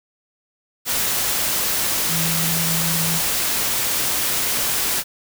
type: tone in noise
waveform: sine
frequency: 164.81 Hz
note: E3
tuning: in tune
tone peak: -24 dBFS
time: 2.08-3.21 s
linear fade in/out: 50 ms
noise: white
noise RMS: -21 dBFS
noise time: 0.85-5.04 s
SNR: -6 dB
effects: none